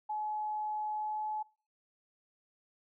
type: tone with pitch glide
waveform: sine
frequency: 851 to 855.9 Hz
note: G#5 to A5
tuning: +42 to -48 cents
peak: -33 dBFS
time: 0.09-1.43 s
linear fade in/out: 10 ms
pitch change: +10 cents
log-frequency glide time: 0.91-1.26 s
effects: noise-tail reverb RT60 0.4 s tail -25 dB re dry